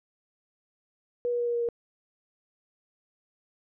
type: tone with pitch steps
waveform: sine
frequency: 484.1 / 481.3 / 478.5 / 475.8 / 473 / 470.3 Hz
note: B4 / B4 / A#4 / A#4 / A#4 / A#4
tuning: -35 / -45 / +45 / +35 / +25 / +15 cents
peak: -25 dBFS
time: 1.25-1.688 s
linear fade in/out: 0 ms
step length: 73 ms
effects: none